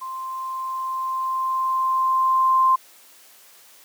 sine tone with level ramp, 1046.5 Hz, C6, in tune, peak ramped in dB -29 to -13 dBFS, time 0.01-2.76 s, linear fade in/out 10 ms, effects white hiss -50 dBFS RMS until 3.84 s + high-pass 300 Hz 12 dB/octave

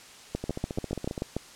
two click trains, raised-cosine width 2 ms, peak -19 / -15 dBFS, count 12 / 8, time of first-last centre 0.44-1.178 / 0.35-1.366 s, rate 14.9 / 6.89 Hz, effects white hiss -49 dBFS RMS until 1.55 s + low-pass 8000 Hz 12 dB/octave

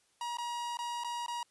45% pulse tone with dropouts, 954 Hz, A#5, 40 cents sharp, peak -35 dBFS, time 0.21-1.43 s, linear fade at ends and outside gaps 2 ms, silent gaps 0.371-0.384 / 0.771-0.789 / 1.037-1.045 / 1.263-1.281 s, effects white hiss -71 dBFS RMS until 1.5 s + resampled to 24000 Hz

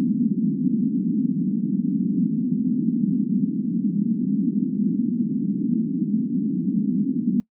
white band-pass noise, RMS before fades -22 dBFS, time 0-7.4 s, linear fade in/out 0 ms, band 180 to 260 Hz, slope 48 dB/octave, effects noise-tail reverb RT60 0.1 s tail -22 dB re dry

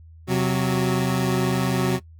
25% pulse tone cluster, 129.8 / 184.8 / 367.7 Hz, C3 / F#3 / F#4, -13 / -2 / -11 cents, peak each -19 / -19 / -28 dBFS, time 0.27-2 s, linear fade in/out 50 ms, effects noise-tail reverb RT60 0.1 s tail -19 dB re dry + added 81 Hz sine -43 dBFS peak until 2.19 s

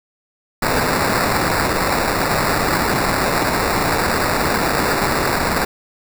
white noise with sample-and-hold, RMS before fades -18 dBFS, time 0.62-5.65 s, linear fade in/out 5 ms, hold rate 3150 Hz, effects none

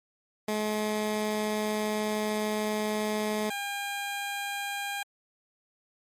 15% pulse tone pair in turn, 213.1 / 804.6 Hz, G#3 / G5, +45 / +45 cents, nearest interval octave + major seventh, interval 2300 cents, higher second, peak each -21 / -25 dBFS, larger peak first, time 0.48-3.5 / 3.5-5.03 s, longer first, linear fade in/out 5 ms, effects MP3 64 kbps

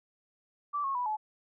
sine tone with pitch steps, 1163 / 1091 / 984 / 858 Hz, D6 / C#6 / B5 / A5, -17 / -28 / -7 / -44 cents, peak -29 dBFS, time 0.73-1.17 s, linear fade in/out 20 ms, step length 110 ms, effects none

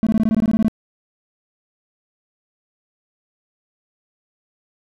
triangle tone bursts, 220 Hz, A3, in tune, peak -11 dBFS, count 12, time 0.03-0.682 s, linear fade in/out 0 ms, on 36 ms, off 20 ms, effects none

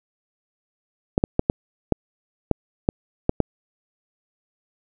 clicks, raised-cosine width 2 ms, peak -3 dBFS, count 9, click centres 1.179 / 1.239 / 1.394 / 1.499 / 1.923 / 2.513 / 2.889 / 3.294 / 3.403 s, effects none

